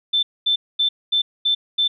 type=tone bursts; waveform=sine; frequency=3541 Hz; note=A7; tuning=10 cents sharp; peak=-15 dBFS; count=6; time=0.13-1.88 s; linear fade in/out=10 ms; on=100 ms; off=230 ms; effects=none